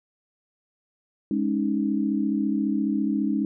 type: chord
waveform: sine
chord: Ab suspended fourth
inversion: none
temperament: just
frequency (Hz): 207.7 / 276.9 / 311.5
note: Ab3 / Db4 / Eb4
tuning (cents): 0 / -2 / +2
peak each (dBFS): -25 / -26 / -27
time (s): 1.31-3.45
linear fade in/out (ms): 2
effects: none